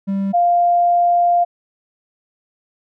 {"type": "tone pair in turn", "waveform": ["triangle", "sine"], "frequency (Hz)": [196, 698.5], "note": ["G3", "F5"], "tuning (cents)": [0, 0], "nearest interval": "octave + minor seventh", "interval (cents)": 2200, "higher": "second", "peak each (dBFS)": [-15, -11], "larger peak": "second", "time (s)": [[0.07, 0.33], [0.33, 1.45]], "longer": "second", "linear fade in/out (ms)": 20, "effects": []}